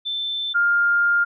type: tone pair in turn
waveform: sine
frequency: 3540 / 1404.8 Hz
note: A7 / F6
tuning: +10 / +10 cents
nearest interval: octave + major third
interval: 1600 cents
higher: first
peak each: -23 / -15 dBFS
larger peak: second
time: 0.05-0.54 / 0.54-1.25 s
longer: second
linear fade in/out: 20 ms
effects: none